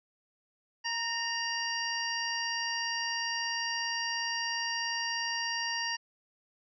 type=harmonic tone with a mistuned harmonic; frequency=937 Hz; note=A#5; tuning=9 cents sharp; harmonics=1 / 2 / 3 / 5 / 6; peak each=-38 / -35 / -38 / -37 / -39 dBFS; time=0.84-5.97 s; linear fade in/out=20 ms; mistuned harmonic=2; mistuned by=-32 cents; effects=none